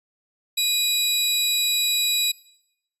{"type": "tone pair together", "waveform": "sawtooth", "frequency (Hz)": [2463, 3910], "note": ["D#7", "B7"], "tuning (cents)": [-18, -18], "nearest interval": "minor sixth", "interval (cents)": 800, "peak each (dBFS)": [-25, -17], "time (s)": [0.57, 2.32], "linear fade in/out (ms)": 10, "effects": ["noise-tail reverb RT60 0.8 s tail -21 dB re dry", "resampled to 32000 Hz"]}